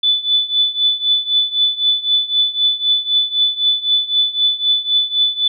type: tone with tremolo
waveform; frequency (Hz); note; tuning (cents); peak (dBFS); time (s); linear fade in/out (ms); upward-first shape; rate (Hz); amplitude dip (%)
sine; 3486; A7; -17; -9; 0.03-5.48; 5; triangle; 3.9; 90
effects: none